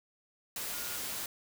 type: tone in noise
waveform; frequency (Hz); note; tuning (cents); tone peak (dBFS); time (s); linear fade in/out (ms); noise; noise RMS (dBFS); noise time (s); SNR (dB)
sine; 1425; F6; +34; -48; 0.73-0.98; 2; white; -38; 0.56-1.26; -13
effects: none